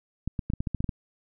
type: clicks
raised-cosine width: 5 ms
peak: -16 dBFS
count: 10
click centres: 0.276 / 0.392 / 0.501 / 0.536 / 0.605 / 0.672 / 0.747 / 0.805 / 0.843 / 0.892 s
effects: none